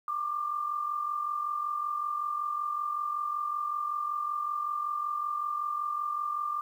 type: tone pair together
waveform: sine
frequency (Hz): 1149.7 / 1195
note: D6 / D6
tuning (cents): -37 / +30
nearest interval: minor second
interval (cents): 67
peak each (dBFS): -37 / -30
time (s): 0.08-6.61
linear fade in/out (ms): 2
effects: 10-bit